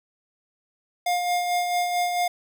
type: tone with tremolo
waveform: square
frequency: 709 Hz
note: F5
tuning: 26 cents sharp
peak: -21 dBFS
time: 1.06-2.28 s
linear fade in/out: 5 ms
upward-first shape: sine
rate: 4.5 Hz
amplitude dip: 40%
effects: none